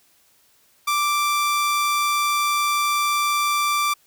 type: tone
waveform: sawtooth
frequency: 1174.7 Hz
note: D6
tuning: in tune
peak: -15 dBFS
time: 0.87-3.94 s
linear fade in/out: 10 ms
effects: white hiss -59 dBFS RMS until 4.06 s